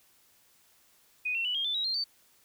sine tone with pitch steps, 2489 / 2714 / 2960 / 3228 / 3520 / 3839 / 4186 / 4565 Hz, D#7 / E7 / F#7 / G#7 / A7 / B7 / C8 / D8, 0 / +50 / 0 / -50 / 0 / -50 / 0 / -50 cents, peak -28 dBFS, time 1.25-2.042 s, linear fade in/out 10 ms, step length 99 ms, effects white hiss -64 dBFS RMS until 2.44 s

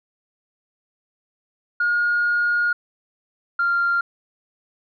sine tone pair in turn, 1430 / 1390.9 Hz, F6 / F6, +41 / -7 cents, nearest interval unison, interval 48 cents, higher first, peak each -16 dBFS, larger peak neither, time 1.8-2.73 / 3.59-4.01 s, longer first, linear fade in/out 5 ms, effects tanh soft clip ceiling -13 dBFS

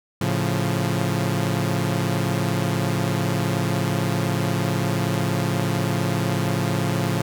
sawtooth chord, A augmented, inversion none, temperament equal, 110 / 138.59 / 174.61 Hz, A2 / C#3 / E#3, 0 / 0 / 0 cents, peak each -21 dBFS, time 0.21-7.22 s, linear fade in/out 5 ms, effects none

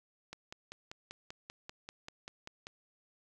click train, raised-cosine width 0.2 ms, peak -27 dBFS, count 13, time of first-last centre 0.33-2.669 s, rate 5.13 Hz, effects 10-bit

